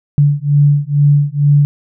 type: beating tone pair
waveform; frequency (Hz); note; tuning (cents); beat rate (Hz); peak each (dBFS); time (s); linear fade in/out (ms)
sine; 143.6 / 145.8; D3 / D3; -39 / -12; 2.2; -11; 0.18-1.65; 0
effects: none